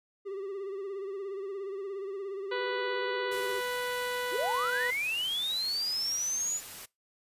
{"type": "tone with vibrato", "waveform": "triangle", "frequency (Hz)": 392, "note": "G4", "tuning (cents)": 0, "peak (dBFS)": -33, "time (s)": [0.25, 3.61], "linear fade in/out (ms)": 20, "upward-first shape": "sine", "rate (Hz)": 17, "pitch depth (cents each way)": 59}
{"type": "harmonic tone", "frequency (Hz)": 493.9, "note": "B4", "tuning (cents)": 0, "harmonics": [1, 2, 3, 4, 5, 6, 7, 8, 9], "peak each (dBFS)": [-34, -38, -38, -40, -48, -44, -47, -47, -51], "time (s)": [2.51, 4.91], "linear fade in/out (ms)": 10}
{"type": "noise", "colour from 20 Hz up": "white", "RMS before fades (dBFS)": -44, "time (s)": [3.31, 6.86], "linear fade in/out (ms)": 10}
{"type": "linear sweep", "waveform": "sine", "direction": "up", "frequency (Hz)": [299.4, 7040], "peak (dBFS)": -29, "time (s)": [4.31, 6.61], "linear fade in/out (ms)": 50}
{"effects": ["noise-tail reverb RT60 0.2 s tail -22 dB re dry", "resampled to 32000 Hz"]}